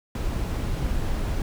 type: noise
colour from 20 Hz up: brown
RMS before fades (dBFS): -26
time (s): 0.15-1.42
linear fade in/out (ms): 2
effects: none